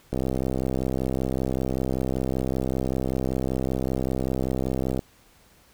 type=click train; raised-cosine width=2 ms; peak=-13 dBFS; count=318; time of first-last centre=0.13-4.992 s; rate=65.2 Hz; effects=pink hiss -57 dBFS RMS until 5.73 s